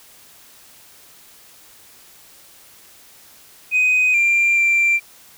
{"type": "tone with pitch steps", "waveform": "sine", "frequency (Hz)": [2504, 2378, 2360], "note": ["D#7", "D7", "D7"], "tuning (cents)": [10, 21, 8], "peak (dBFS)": -11, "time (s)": [3.71, 5], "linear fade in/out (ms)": 50, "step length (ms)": 430, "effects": ["tanh soft clip ceiling -11 dBFS", "white hiss -47 dBFS RMS until 5.37 s"]}